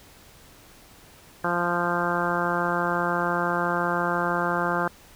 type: harmonic tone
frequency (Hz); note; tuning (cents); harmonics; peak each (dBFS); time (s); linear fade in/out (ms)
174.1; F3; -5; 1 / 2 / 3 / 4 / 5 / 6 / 7 / 8 / 9; -31 / -31 / -31 / -31 / -31 / -31 / -31 / -31 / -31; 1.44-4.88; 2
effects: pink hiss -51 dBFS RMS until 5.15 s